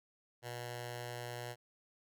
10% pulse tone with notch filter, 120.7 Hz, B2, 39 cents flat, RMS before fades -44 dBFS, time 0.42-1.56 s, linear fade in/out 50 ms, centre 260 Hz, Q 0.77, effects none

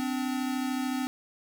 square tone pair together, 256.7 / 290.3 Hz, C4 / D4, -33 / -20 cents, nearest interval major second, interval 213 cents, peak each -30 / -35 dBFS, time 0-1.07 s, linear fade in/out 0 ms, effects 11-bit

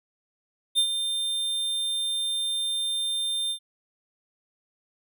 square tone with ADSR envelope, 3600 Hz, A7, 39 cents sharp, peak -18 dBFS, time 0.75-3.59 s, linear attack 34 ms, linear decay 80 ms, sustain -8 dB, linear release 84 ms, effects none

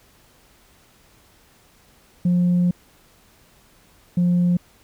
sine tone pair in turn, 177.1 / 176.33 Hz, F3 / F3, +24 / +17 cents, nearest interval unison, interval 7 cents, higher first, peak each -13 dBFS, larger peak neither, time 2.25-2.71 / 4.17-4.57 s, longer first, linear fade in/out 5 ms, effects tanh soft clip ceiling -13 dBFS + pink hiss -55 dBFS RMS until 4.83 s

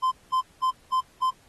triangle tone bursts, 1034 Hz, C6, 21 cents flat, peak -18 dBFS, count 5, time 0.02-1.31 s, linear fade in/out 20 ms, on 98 ms, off 200 ms, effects pink hiss -59 dBFS RMS until 1.48 s + AAC 32 kbps

